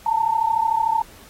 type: tone pair together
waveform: sine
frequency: 878.6 / 912 Hz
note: A5 / A#5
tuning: -3 / -38 cents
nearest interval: minor second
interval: 65 cents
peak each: -21 / -19 dBFS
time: 0.06-1.02 s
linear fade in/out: 5 ms
effects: pink hiss -47 dBFS RMS until 1.29 s + AAC 48 kbps